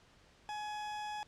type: tone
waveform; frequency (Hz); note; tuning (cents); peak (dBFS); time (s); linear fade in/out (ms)
40% pulse; 842; G#5; +24; -38; 0.49-1.23; 0
effects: pink hiss -64 dBFS RMS until 1.27 s + low-pass 6000 Hz 12 dB/octave